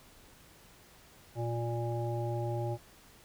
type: harmonic tone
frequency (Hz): 117.7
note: A#2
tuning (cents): +17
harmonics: 1 / 3 / 5 / 7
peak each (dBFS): -33 / -38 / -40 / -41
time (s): 1.35-2.78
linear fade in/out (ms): 50
effects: pink hiss -58 dBFS RMS until 3.24 s